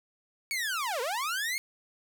sawtooth linear two-way sweep, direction down then up, 2270 to 446 to 2199 Hz, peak -26 dBFS, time 0.51-1.58 s, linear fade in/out 0 ms, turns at 1.01 s, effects none

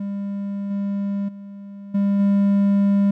triangle tone with level steps, 200 Hz, G3, 35 cents sharp, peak -22 / -19 / -32 / -14 / -12 dBFS, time 0-3.11 s, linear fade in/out 5 ms, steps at 0.7 / 1.28 / 1.94 / 2.19 s, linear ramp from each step 10 ms, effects none

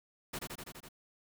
pink noise with echo, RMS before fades -39 dBFS, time 0.33-0.39 s, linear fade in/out 10 ms, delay 83 ms, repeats 6, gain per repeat -2 dB, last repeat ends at 0.888 s, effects none

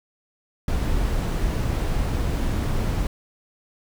brown noise, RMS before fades -23 dBFS, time 0.68-3.07 s, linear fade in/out 2 ms, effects none

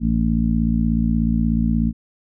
harmonic tone, 56.6 Hz, A1, 50 cents sharp, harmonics 1 / 2 / 3 / 4 / 5, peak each -21 / -28 / -22 / -19 / -29 dBFS, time 0-1.93 s, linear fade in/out 50 ms, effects none

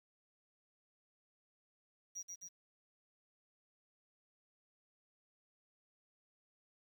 triangle tone with echo, 5760 Hz, F#8, 47 cents flat, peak -40 dBFS, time 2.15-2.23 s, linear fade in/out 20 ms, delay 130 ms, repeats 2, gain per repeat -3 dB, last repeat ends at 2.49 s, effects tanh soft clip ceiling -37 dBFS + 11-bit

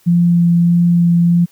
sine tone with vibrato, 172.1 Hz, F3, 25 cents flat, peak -8 dBFS, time 0.06-1.46 s, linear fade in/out 20 ms, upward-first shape sine, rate 1.6 Hz, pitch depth 9 cents each way, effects white hiss -52 dBFS RMS until 1.51 s

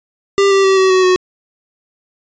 square tone with pitch steps, 396.6 / 390.7 / 384.9 / 379.1 / 373.5 / 367.9 Hz, G4 / G4 / G4 / F#4 / F#4 / F#4, +20 / -6 / -32 / +42 / +16 / -10 cents, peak -9 dBFS, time 0.38-1.16 s, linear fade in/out 0 ms, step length 130 ms, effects resampled to 16000 Hz

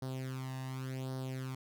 sawtooth tone with flanger, 130.81 Hz, C3, in tune, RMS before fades -40 dBFS, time 0.02-1.55 s, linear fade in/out 5 ms, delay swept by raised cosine 0.2 to 1.1 ms, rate 0.89 Hz, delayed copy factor +0.75, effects none

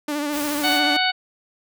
sawtooth tone with vibrato, 293.7 Hz, D4, in tune, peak -19 dBFS, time 0.08-0.97 s, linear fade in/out 5 ms, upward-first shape sine, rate 14 Hz, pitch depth 44 cents each way
white noise, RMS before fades -31 dBFS, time 0.31-0.81 s, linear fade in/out 50 ms
harmonic tone, 743 Hz, F#5, 7 cents sharp, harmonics 1 / 2 / 3 / 4 / 5 / 6, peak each -23 / -24 / -25 / -25 / -27 / -26 dBFS, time 0.63-1.12 s, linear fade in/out 20 ms
effects none

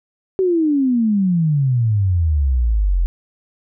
sine exponential sweep, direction down, 386.4 to 41.48 Hz, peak -13 dBFS, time 0.39-3.06 s, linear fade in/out 0 ms, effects none

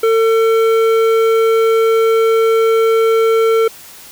sine tone with hard clipping, 450 Hz, A4, 39 cents sharp, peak -11 dBFS, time 0.03-3.68 s, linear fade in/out 5 ms, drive 11 dB, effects white hiss -37 dBFS RMS until 4.11 s

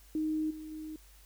sine tone with level steps, 311.1 Hz, D#4, in tune, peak -29 / -41 / -39 dBFS, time 0.15-0.96 s, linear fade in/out 2 ms, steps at 0.5 / 0.71 s, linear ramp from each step 10 ms, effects added 50 Hz sine -56 dBFS peak until 1.25 s + white hiss -61 dBFS RMS until 1.25 s

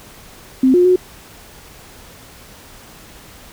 sine tone with pitch steps, 260.7 / 357.2 / 365.2 Hz, C4 / F4 / F#4, -6 / +39 / -23 cents, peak -8 dBFS, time 0.63-0.96 s, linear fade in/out 5 ms, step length 110 ms, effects pink hiss -41 dBFS RMS until 3.52 s

